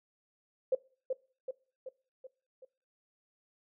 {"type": "tone with echo", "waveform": "sine", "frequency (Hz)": 520, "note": "C5", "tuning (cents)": -11, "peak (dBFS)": -24, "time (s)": [0.72, 0.75], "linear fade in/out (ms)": 5, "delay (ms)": 380, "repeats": 5, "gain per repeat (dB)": -5, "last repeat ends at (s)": 2.65, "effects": ["noise-tail reverb RT60 0.4 s tail -22 dB re dry"]}